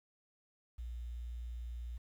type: tone with quantisation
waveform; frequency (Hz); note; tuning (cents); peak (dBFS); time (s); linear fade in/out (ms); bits
sine; 59.3; A#1; +30; -40; 0.78-1.98; 10; 11
effects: none